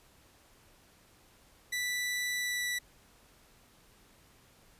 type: tone with pitch glide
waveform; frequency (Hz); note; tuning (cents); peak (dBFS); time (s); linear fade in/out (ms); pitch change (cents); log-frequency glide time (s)
sawtooth; 1974 to 1962.6; B6 to B6; -1 to -11; -28; 1.72-2.79; 10; -10; 2.35-2.66
effects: pink hiss -62 dBFS RMS until 4.79 s + resampled to 32000 Hz